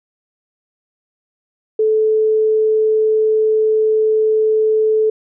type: tone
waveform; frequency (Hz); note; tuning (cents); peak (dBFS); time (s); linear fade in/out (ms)
sine; 435.1; A4; -19; -11; 1.79-5.1; 5
effects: none